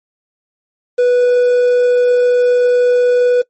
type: tone with quantisation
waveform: triangle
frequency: 491.9 Hz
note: B4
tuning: 7 cents flat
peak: -6 dBFS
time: 0.98-3.42 s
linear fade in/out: 10 ms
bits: 6
effects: noise-tail reverb RT60 0.1 s tail -21 dB re dry + MP3 32 kbps